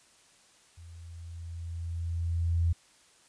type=tone with level ramp; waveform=sine; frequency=84.3 Hz; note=E2; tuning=39 cents sharp; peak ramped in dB=-46 to -22 dBFS; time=0.77-2.73 s; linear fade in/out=10 ms; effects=white hiss -61 dBFS RMS until 3.28 s + resampled to 22050 Hz